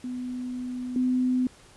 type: tone pair in turn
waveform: sine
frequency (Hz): 250.2 / 253.3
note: B3 / B3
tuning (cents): +23 / +44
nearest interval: unison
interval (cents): 21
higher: second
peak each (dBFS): -30 / -21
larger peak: second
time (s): 0.04-0.96 / 0.96-1.47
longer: first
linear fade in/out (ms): 2
effects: pink hiss -53 dBFS RMS until 1.76 s + resampled to 24000 Hz